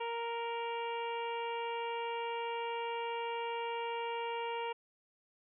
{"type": "harmonic tone", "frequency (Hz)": 466.2, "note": "A#4", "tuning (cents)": 0, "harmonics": [1, 2, 3, 4, 5, 6, 7], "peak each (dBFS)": [-39, -38, -51, -52, -47, -47, -56], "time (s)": [0, 4.73], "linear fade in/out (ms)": 10, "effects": []}